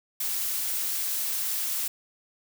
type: noise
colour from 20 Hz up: blue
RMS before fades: -29 dBFS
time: 0.2-1.88 s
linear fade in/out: 5 ms
effects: none